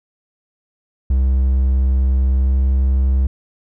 triangle tone with pitch glide, 65.41 to 66.02 Hz, C2 to C2, 0 to +16 cents, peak -10 dBFS, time 1.1-3.27 s, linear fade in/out 5 ms, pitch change +16 cents, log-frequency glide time 2.35-2.54 s, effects none

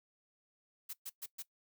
blue noise bursts, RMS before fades -43 dBFS, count 4, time 0.89-1.426 s, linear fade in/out 10 ms, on 44 ms, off 120 ms, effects noise-tail reverb RT60 0.1 s tail -19 dB re dry

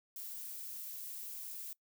violet noise, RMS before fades -45 dBFS, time 0.16-1.73 s, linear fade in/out 2 ms, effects noise-tail reverb RT60 0.1 s tail -22 dB re dry

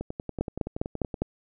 two click trains, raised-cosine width 2 ms, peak -12 / -19 dBFS, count 5 / 13, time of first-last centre 0.41-1.22 / 0.01-1.142 s, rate 4.94 / 10.6 Hz, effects none

